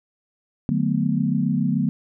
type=chord; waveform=sine; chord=B minor seventh; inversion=first; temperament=equal with one note detuned; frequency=150.53 / 185 / 220 / 246.9 Hz; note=D3 / F#3 / A3 / B3; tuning=+43 / 0 / 0 / 0 cents; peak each=-24 dBFS; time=0.69-1.89 s; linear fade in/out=0 ms; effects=none